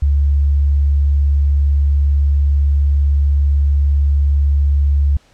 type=tone; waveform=sine; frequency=71.1 Hz; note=C#2; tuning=45 cents sharp; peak=-10 dBFS; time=0.02-5.17 s; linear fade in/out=5 ms; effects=pink hiss -52 dBFS RMS until 5.33 s + low-pass 7000 Hz 12 dB/octave